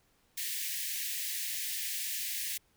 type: high-pass noise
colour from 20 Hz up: white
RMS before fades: -36 dBFS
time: 0.37-2.58 s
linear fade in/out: 10 ms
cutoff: 1700 Hz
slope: 96 dB/octave
effects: pink hiss -70 dBFS RMS until 2.76 s